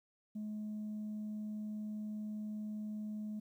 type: tone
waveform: sine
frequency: 212.5 Hz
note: G#3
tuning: 40 cents sharp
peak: -37 dBFS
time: 0.35-3.4 s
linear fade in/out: 10 ms
effects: tanh soft clip ceiling -37 dBFS + 12-bit

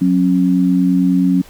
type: tone pair together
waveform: sine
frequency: 182.8 / 272 Hz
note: F#3 / C#4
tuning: -21 / -33 cents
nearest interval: perfect fifth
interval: 688 cents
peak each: -13 dBFS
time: 0.01-1.42 s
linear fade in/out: 10 ms
effects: pink hiss -43 dBFS RMS until 1.49 s

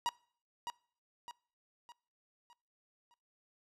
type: tone with echo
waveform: 45% pulse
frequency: 956 Hz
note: A#5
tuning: 43 cents sharp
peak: -30 dBFS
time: 0.06-0.09 s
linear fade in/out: 0 ms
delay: 610 ms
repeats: 5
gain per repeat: -7 dB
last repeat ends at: 3.14 s
effects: noise-tail reverb RT60 0.5 s tail -24 dB re dry + low-pass 9000 Hz 12 dB/octave

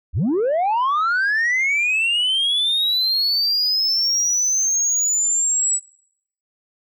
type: linear sweep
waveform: sine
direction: up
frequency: 50 to 7910 Hz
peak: -14 dBFS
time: 0.13-5.8 s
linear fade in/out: 50 ms
effects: noise-tail reverb RT60 0.7 s tail -24 dB re dry + tanh soft clip ceiling -15 dBFS

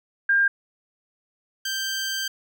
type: tone pair in turn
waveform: sine / 15% pulse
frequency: 1603 / 1569.1 Hz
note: G6 / G6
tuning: +38 / +1 cents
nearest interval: unison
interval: 37 cents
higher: first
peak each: -16 / -19 dBFS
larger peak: first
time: 0.29-0.48 / 1.65-2.28 s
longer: second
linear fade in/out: 5 ms
effects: none

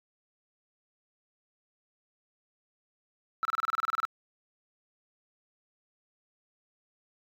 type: tone bursts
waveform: sine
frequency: 1318.5 Hz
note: E6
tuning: in tune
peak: -24 dBFS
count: 13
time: 3.43-4.051 s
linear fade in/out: 0 ms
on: 21 ms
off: 29 ms
effects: tanh soft clip ceiling -23 dBFS

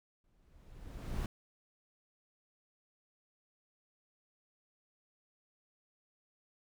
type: noise with exponential growth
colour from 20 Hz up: brown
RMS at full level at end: -33 dBFS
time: 0.24-1.26 s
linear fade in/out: 2 ms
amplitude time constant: 220 ms
effects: none

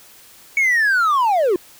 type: linear sweep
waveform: triangle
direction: down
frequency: 2243 to 334.1 Hz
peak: -11 dBFS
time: 0.57-1.56 s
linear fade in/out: 2 ms
effects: tanh soft clip ceiling -7 dBFS + white hiss -46 dBFS RMS until 1.79 s

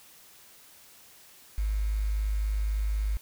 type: tone with quantisation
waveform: sine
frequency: 51.91 Hz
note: G#1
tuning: in tune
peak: -25 dBFS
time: 1.58-3.17 s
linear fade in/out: 0 ms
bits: 8
effects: white hiss -54 dBFS RMS until 3.21 s

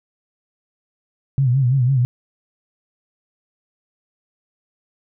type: tone with vibrato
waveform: sine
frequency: 129.4 Hz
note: C3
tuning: 19 cents flat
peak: -13 dBFS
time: 1.38-2.05 s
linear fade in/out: 0 ms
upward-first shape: sine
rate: 6 Hz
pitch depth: 120 cents each way
effects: none

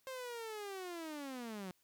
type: linear sweep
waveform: sawtooth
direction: down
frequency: 531 to 178.6 Hz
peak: -39 dBFS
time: 0.07-1.71 s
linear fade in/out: 0 ms
effects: white hiss -75 dBFS RMS until 1.83 s

